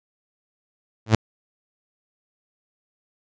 sawtooth tone with exponential growth, 110 Hz, A2, in tune, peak -7 dBFS, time 1.06-1.15 s, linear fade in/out 5 ms, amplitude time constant 19 ms, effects resampled to 16000 Hz

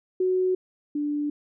sine tone pair in turn, 370 / 293.7 Hz, F#4 / D4, 0 / 0 cents, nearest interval major third, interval 400 cents, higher first, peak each -20 / -24 dBFS, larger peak first, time 0.2-0.55 / 0.95-1.3 s, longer neither, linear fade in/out 5 ms, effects none

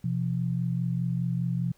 sine tone pair together, 126.8 / 171.72 Hz, B2 / F3, +46 / -29 cents, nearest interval perfect fourth, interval 525 cents, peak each -28 dBFS, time 0.04-1.72 s, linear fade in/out 5 ms, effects pink hiss -64 dBFS RMS until 1.77 s

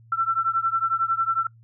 sine beating tone pair, 1339 / 1350 Hz, E6 / E6, +27 / +41 cents, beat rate 11 Hz, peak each -23 / -24 dBFS, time 0.12-1.47 s, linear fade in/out 5 ms, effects noise-tail reverb RT60 0.1 s tail -22 dB re dry + added 114 Hz sine -49 dBFS peak until 1.63 s

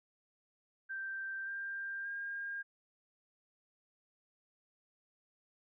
sine tone with pitch steps, 1568 / 1589.9 / 1612.1 Hz, G6 / G6 / G6, 0 / +24 / +48 cents, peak -38 dBFS, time 0.89-2.63 s, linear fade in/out 20 ms, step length 580 ms, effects none

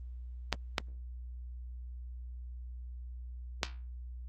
clicks, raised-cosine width 0.2 ms, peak -10 dBFS, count 3, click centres 0.527 / 0.782 / 3.632 s, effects added 61 Hz sine -41 dBFS peak until 4.28 s + Opus 24 kbps

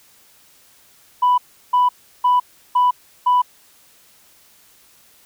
sine tone bursts, 990 Hz, B5, 4 cents sharp, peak -10 dBFS, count 5, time 1.22-3.42 s, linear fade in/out 10 ms, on 160 ms, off 350 ms, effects tanh soft clip ceiling -9 dBFS + white hiss -52 dBFS RMS until 5.25 s

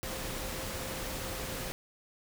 sine tone in noise, 524 Hz, C5, 2 cents sharp, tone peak -46 dBFS, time 0.03-1.72 s, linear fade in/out 0 ms, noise pink, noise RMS -38 dBFS, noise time 0.03-1.72 s, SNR -11 dB, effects none

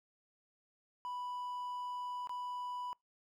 triangle tone with dropouts, 987.8 Hz, B5, in tune, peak -37 dBFS, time 1.05-2.93 s, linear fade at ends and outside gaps 0 ms, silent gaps 2.272-2.294 s, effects noise-tail reverb RT60 0.2 s tail -26 dB re dry

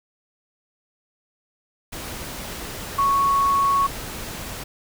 sine tone in noise, 1108.7 Hz, C#6, in tune, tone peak -16 dBFS, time 2.98-3.87 s, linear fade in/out 10 ms, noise pink, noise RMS -33 dBFS, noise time 1.92-4.64 s, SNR +14 dB, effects none

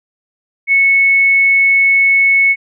sine tone, 2204 Hz, C#7, 11 cents flat, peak -7 dBFS, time 0.67-2.56 s, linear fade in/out 50 ms, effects none

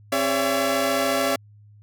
sawtooth tone cluster, 266.8 / 406.6 / 567 / 675 Hz, C4 / G#4 / C#5 / E5, +34 / -37 / +39 / +41 cents, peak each -23 / -27 / -20 / -21 dBFS, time 0.12-1.36 s, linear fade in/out 5 ms, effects added 104 Hz sine -47 dBFS peak until 1.82 s

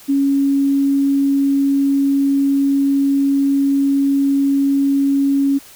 sine tone, 277.2 Hz, C#4, in tune, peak -12 dBFS, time 0.08-5.59 s, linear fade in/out 20 ms, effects white hiss -42 dBFS RMS until 5.75 s

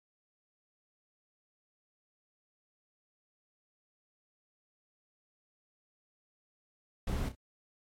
brown noise with echo, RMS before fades -33 dBFS, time 7.07-7.29 s, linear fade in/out 5 ms, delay 31 ms, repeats 2, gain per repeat -10 dB, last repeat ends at 7.352 s, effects MP3 64 kbps

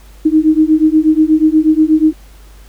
sine beating tone pair, 308.1 / 316.4 Hz, D#4 / D#4, -17 / +29 cents, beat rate 8.3 Hz, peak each -10 dBFS, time 0.25-2.13 s, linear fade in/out 10 ms, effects added 50 Hz sine -36 dBFS peak until 2.68 s + pink hiss -46 dBFS RMS until 2.68 s

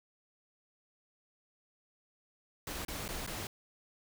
pink noise with dropouts, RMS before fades -40 dBFS, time 2.67-3.47 s, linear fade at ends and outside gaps 2 ms, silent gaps 2.85-2.882 / 3.08-3.088 / 3.265-3.274 s, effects none

